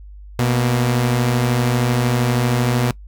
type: tone pair together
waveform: sawtooth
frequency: 123.37 / 233.9 Hz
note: B2 / A#3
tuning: -1 / +6 cents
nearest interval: major seventh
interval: 1107 cents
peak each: -12 / -20 dBFS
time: 0.39-2.91 s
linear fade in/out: 0 ms
effects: noise-tail reverb RT60 0.1 s tail -21 dB re dry + added 50 Hz sine -35 dBFS peak until 3.07 s